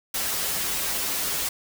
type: noise with comb filter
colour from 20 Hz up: white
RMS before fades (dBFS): -27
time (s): 0.14-1.49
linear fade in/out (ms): 5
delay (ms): 8.5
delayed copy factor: -1
effects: none